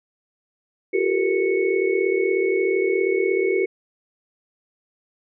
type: tone cluster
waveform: sine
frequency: 346.8 / 383.7 / 436.5 / 472.5 / 2209 Hz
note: F4 / G4 / A4 / A#4 / C#7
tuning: -12 / -37 / -14 / +23 / -7 cents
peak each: -26 / -20 / -27 / -26 / -28 dBFS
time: 0.93-3.66 s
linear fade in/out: 10 ms
effects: none